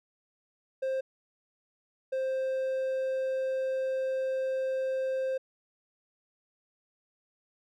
triangle tone pair in turn, 528 / 525.7 Hz, C5 / C5, +16 / +8 cents, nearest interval unison, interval 8 cents, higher first, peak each -26 dBFS, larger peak neither, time 0.82-1.01 / 2.12-5.38 s, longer second, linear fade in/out 10 ms, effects none

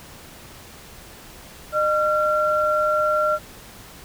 sine tone pair together, 610 / 1369.4 Hz, D#5 / F6, -34 / -34 cents, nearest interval octave + major second, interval 1400 cents, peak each -20 dBFS, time 1.72-3.39 s, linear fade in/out 50 ms, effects pink hiss -43 dBFS RMS until 4.04 s

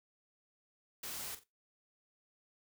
white noise with echo, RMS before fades -43 dBFS, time 1.03-1.35 s, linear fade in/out 5 ms, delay 44 ms, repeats 2, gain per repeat -12 dB, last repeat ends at 1.438 s, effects noise-tail reverb RT60 0.2 s tail -17 dB re dry

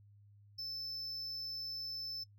triangle tone, 5274 Hz, E8, in tune, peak -39 dBFS, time 0.58-2.24 s, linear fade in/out 10 ms, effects noise-tail reverb RT60 0.1 s tail -21 dB re dry + added 102 Hz sine -59 dBFS peak until 2.38 s

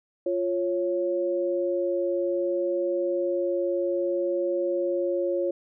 sine tone pair together, 349.6 / 551 Hz, F4 / C#5, +2 / -11 cents, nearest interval minor sixth, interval 787 cents, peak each -26 dBFS, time 0.26-5.51 s, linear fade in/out 5 ms, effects none

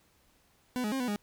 40% pulse tone with pitch steps, 250.4 / 210.8 / 267.2 / 248.3 / 206.3 Hz, B3 / G#3 / C4 / B3 / G#3, +24 / +26 / +36 / +9 / -11 cents, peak -29 dBFS, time 0.76-1.16 s, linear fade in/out 0 ms, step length 80 ms, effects pink hiss -67 dBFS RMS until 1.22 s

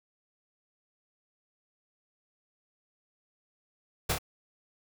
pink noise with echo, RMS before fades -27 dBFS, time 4.09-4.13 s, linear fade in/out 10 ms, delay 28 ms, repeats 2, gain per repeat -4 dB, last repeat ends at 4.186 s, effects none

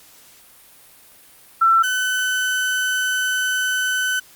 sine / 35% pulse tone pair in turn, 1341 / 1510 Hz, E6 / F#6, +29 / +35 cents, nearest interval major second, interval 206 cents, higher second, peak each -11 / -17 dBFS, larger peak first, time 1.61-1.83 / 1.83-4.2 s, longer second, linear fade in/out 10 ms, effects white hiss -48 dBFS RMS until 4.35 s + Opus 48 kbps

